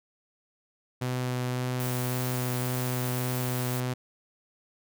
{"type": "tone with vibrato", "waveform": "sawtooth", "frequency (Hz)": 125.6, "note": "B2", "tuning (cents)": 30, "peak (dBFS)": -24, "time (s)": [1.01, 3.94], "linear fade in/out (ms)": 10, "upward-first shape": "sine", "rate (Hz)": 1.8, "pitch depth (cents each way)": 9}
{"type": "noise", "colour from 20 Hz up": "blue", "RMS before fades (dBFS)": -38, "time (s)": [1.8, 3.8], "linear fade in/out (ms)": 0}
{"effects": []}